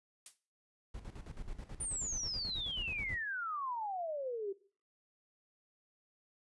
blue noise with exponential decay, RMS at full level -44 dBFS, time 0.26-0.38 s, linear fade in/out 2 ms, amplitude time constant 26 ms
brown noise with tremolo, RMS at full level -44 dBFS, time 0.94-3.17 s, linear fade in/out 5 ms, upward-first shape square, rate 9.3 Hz, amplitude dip 70%
sine exponential sweep, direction down, 9397 to 380 Hz, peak -36 dBFS, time 1.8-4.53 s, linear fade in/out 10 ms
effects noise-tail reverb RT60 0.4 s tail -17 dB re dry + resampled to 24000 Hz

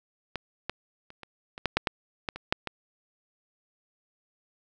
clicks, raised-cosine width 0.3 ms, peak -16 / -14 / -30 / -26 / -23 / -9 / -6 / -9 / -13 / -22 / -6 / -16 dBFS, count 12, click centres 0.357 / 0.696 / 1.104 / 1.233 / 1.579 / 1.657 / 1.77 / 1.872 / 2.288 / 2.36 / 2.525 / 2.673 s, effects none

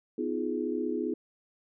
sine chord, F half-diminished seventh, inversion second, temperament just, 251.4 / 314.3 / 349.2 / 419.1 Hz, Cb4 / Eb4 / F4 / Ab4, +31 / +18 / 0 / +16 cents, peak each -34 dBFS, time 0.18-1.14 s, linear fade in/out 5 ms, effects none

